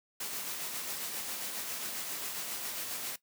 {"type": "noise with tremolo", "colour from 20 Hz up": "white", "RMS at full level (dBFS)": -37, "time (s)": [0.2, 3.16], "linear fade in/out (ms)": 5, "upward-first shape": "sine", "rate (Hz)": 7.4, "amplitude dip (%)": 30, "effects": ["noise-tail reverb RT60 0.1 s tail -17 dB re dry", "high-pass 150 Hz 12 dB/octave"]}